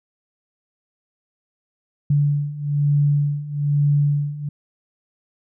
sine beating tone pair, 144.2 / 145.3 Hz, D3 / D3, -31 / -18 cents, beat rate 1.1 Hz, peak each -21 / -18 dBFS, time 2.1-4.49 s, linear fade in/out 5 ms, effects none

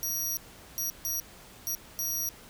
20% pulse tone bursts at uneven times, 5760 Hz, F#8, 47 cents flat, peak -24 dBFS, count 5, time 0.03-0.37 / 0.78-0.9 / 1.05-1.2 / 1.67-1.75 / 1.99-2.29 s, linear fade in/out 0 ms, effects pink hiss -51 dBFS RMS until 2.49 s

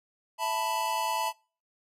square chord, E suspended fourth, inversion none, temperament just, 659.3 / 879 / 988.9 Hz, E5 / A5 / B5, 0 / -2 / +2 cents, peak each -37 / -31 / -32 dBFS, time 0.38-1.33 s, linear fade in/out 50 ms, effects noise-tail reverb RT60 0.4 s tail -26 dB re dry + AAC 48 kbps

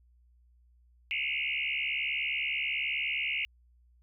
sine tone with frequency modulation, 2500 Hz, D#7, 8 cents sharp, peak -29 dBFS, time 1.11-3.45 s, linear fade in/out 0 ms, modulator 70.6 Hz, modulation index 5.4, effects added 60 Hz sine -60 dBFS peak until 4.02 s

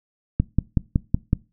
click train, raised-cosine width 5 ms, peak -5 dBFS, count 6, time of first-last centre 0.4-1.331 s, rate 5.37 Hz, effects noise-tail reverb RT60 0.3 s tail -22 dB re dry

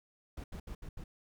brown noise bursts at uneven times, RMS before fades -43 dBFS, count 5, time 0.37-0.44 / 0.52-0.6 / 0.67-0.75 / 0.82-0.89 / 0.97-1.04 s, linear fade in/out 5 ms, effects none

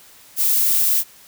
violet noise, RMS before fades -17 dBFS, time 0.36-1.04 s, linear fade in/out 50 ms, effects white hiss -47 dBFS RMS until 1.27 s

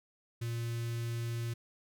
square tone with notch filter, 116.9 Hz, A#2, 5 cents sharp, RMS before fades -36 dBFS, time 0.41-1.54 s, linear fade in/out 10 ms, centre 740 Hz, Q 0.52, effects none

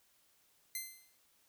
5% pulse tone with exponential decay, 2069 Hz, C7, 20 cents flat, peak -26 dBFS, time 0.75-1.17 s, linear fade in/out 2 ms, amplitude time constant 90 ms, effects white hiss -71 dBFS RMS until 1.48 s

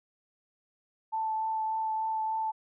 sine tone with vibrato, 880 Hz, A5, in tune, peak -28 dBFS, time 1.12-2.52 s, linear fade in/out 20 ms, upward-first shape triangle, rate 3.4 Hz, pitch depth 13 cents each way, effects none

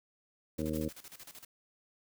harmonic tone, 77.78 Hz, D#2, in tune, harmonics 1 / 2 / 3 / 4 / 5 / 6 / 7, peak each -41 / -40 / -37 / -37 / -47 / -41 / -42 dBFS, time 0.58-0.89 s, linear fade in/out 10 ms
white noise with tremolo, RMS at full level -49 dBFS, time 0.58-1.45 s, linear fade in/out 5 ms, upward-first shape square, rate 13 Hz, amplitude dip 80%
blue noise with exponential decay, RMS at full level -43 dBFS, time 0.75-0.92 s, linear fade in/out 5 ms, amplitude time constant 35 ms
effects none

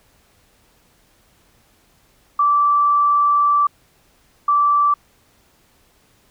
sine tone bursts at uneven times, 1164 Hz, D6, 16 cents flat, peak -12 dBFS, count 2, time 2.39-3.67 / 4.48-4.94 s, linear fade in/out 5 ms, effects pink hiss -57 dBFS RMS until 6.3 s

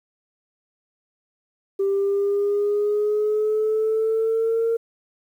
sine exponential sweep, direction up, 392 to 460 Hz, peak -17 dBFS, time 1.79-4.77 s, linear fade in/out 10 ms, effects tanh soft clip ceiling -15 dBFS + 9-bit

